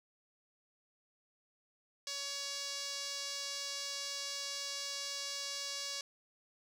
sawtooth tone with band-pass filter, 562 Hz, C#5, 24 cents sharp, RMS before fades -41 dBFS, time 2.07-6.01 s, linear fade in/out 2 ms, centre 5200 Hz, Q 2.4, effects none

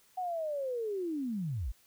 sine linear sweep, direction down, 752 to 41.49 Hz, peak -32 dBFS, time 0.17-1.72 s, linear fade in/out 10 ms, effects white hiss -65 dBFS RMS until 1.86 s

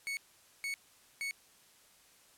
40% pulse tone bursts, 2217 Hz, C#7, in tune, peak -34 dBFS, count 3, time 0.07-1.31 s, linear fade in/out 0 ms, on 100 ms, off 470 ms, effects white hiss -63 dBFS RMS until 2.37 s + low-pass 12000 Hz 12 dB/octave

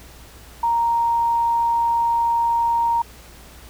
sine tone, 932.3 Hz, A#5, in tune, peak -16 dBFS, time 0.63-3.02 s, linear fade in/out 5 ms, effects added 60 Hz sine -44 dBFS peak until 3.69 s + pink hiss -45 dBFS RMS until 3.69 s

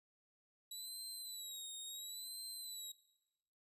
20% pulse tone with vibrato, 3911 Hz, B7, 18 cents flat, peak -40 dBFS, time 0.71-2.92 s, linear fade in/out 5 ms, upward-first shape sine, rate 0.72 Hz, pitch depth 88 cents each way, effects noise-tail reverb RT60 1.0 s tail -20 dB re dry + resampled to 32000 Hz

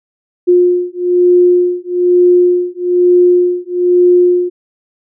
sine beating tone pair, 355.9 / 357 Hz, F4 / F4, +33 / +38 cents, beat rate 1.1 Hz, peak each -10 dBFS, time 0.47-4.5 s, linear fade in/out 20 ms, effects none

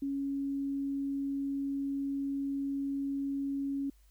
sine tone, 277.2 Hz, C#4, in tune, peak -31 dBFS, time 0.02-3.9 s, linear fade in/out 5 ms, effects added 50 Hz sine -59 dBFS peak until 4.1 s + white hiss -71 dBFS RMS until 4.1 s

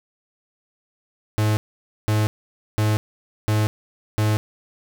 45% pulse tone bursts, 107 Hz, A2, 48 cents flat, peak -17 dBFS, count 5, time 1.38-4.37 s, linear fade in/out 0 ms, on 190 ms, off 510 ms, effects none

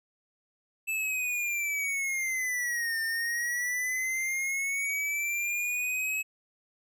square linear two-way sweep, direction down then up, 2637 to 1800 to 2577 Hz, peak -29 dBFS, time 0.87-6.23 s, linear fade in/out 20 ms, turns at 3.01 s, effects none

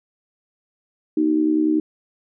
sine tone with amplitude modulation, 310 Hz, D#4, 6 cents flat, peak -12 dBFS, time 1.17-1.8 s, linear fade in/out 5 ms, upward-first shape sine, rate 70.4 Hz, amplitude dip 75%, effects none

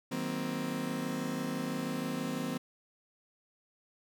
35% pulse chord, C half-diminished seventh, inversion first, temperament just, 156.98 / 188.37 / 235.5 / 261.6 Hz, Eb3 / Gb3 / Bb3 / C4, +16 / +31 / +18 / 0 cents, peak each -39 / -39 / -37 / -35 dBFS, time 0.11-2.58 s, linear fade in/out 10 ms, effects none

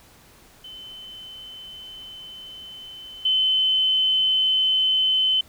sine tone with level steps, 3053 Hz, G7, 46 cents flat, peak -37 / -17 dBFS, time 0.64-5.41 s, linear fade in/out 5 ms, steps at 3.25 s, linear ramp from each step 5 ms, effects pink hiss -52 dBFS RMS until 5.48 s

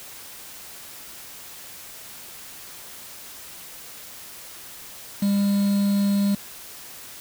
triangle tone with quantisation, 200.6 Hz, G3, 40 cents sharp, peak -16 dBFS, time 5.22-6.35 s, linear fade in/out 5 ms, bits 6, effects white hiss -41 dBFS RMS until 7.2 s

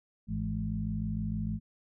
harmonic tone with a mistuned harmonic, 53.2 Hz, G#1, 42 cents sharp, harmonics 1 / 2 / 3 / 4, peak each -37 / -36 / -36 / -35 dBFS, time 0.27-1.6 s, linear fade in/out 50 ms, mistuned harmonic 3, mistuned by +71 cents, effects none

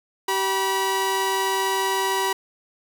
sawtooth tone pair together, 384.9 / 970 Hz, G4 / B5, -32 / -31 cents, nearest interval octave + major third, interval 1601 cents, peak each -21 / -19 dBFS, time 0.28-2.33 s, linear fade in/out 5 ms, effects none

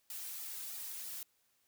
blue noise with flanger, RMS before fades -44 dBFS, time 0.1-1.23 s, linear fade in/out 2 ms, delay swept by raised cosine 1.8 to 3.6 ms, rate 3.1 Hz, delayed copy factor -0.9, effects white hiss -75 dBFS RMS until 1.67 s

